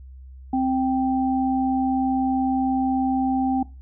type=tone pair together; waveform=sine; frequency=261.6 / 783 Hz; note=C4 / G5; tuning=0 / -2 cents; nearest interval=octave + perfect fifth; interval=1898 cents; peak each=-20 / -24 dBFS; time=0.53-3.63 s; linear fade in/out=5 ms; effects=noise-tail reverb RT60 0.3 s tail -19 dB re dry + added 65 Hz sine -39 dBFS peak until 3.81 s